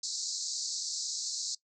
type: band-pass noise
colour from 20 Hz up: pink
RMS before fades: -36 dBFS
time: 0.03-1.55 s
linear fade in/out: 5 ms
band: 4100 to 7700 Hz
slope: 96 dB/octave
effects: noise-tail reverb RT60 0.1 s tail -20 dB re dry